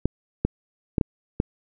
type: clicks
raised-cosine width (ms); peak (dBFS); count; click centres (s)
3; -7; 5; 0.056 / 0.45 / 0.982 / 1.012 / 1.401
effects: none